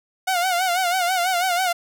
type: tone with vibrato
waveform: sawtooth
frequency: 725 Hz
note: F#5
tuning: 35 cents flat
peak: -15 dBFS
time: 0.27-1.73 s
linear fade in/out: 10 ms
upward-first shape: sine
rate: 6.1 Hz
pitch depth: 88 cents each way
effects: none